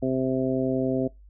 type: harmonic tone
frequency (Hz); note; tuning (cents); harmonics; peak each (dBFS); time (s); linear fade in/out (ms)
130.81; C3; 0; 1 / 2 / 3 / 4 / 5; -32 / -25 / -29 / -31 / -31; 0.02-1.08; 10
effects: noise-tail reverb RT60 0.2 s tail -22 dB re dry + added 50 Hz sine -47 dBFS peak until 1.29 s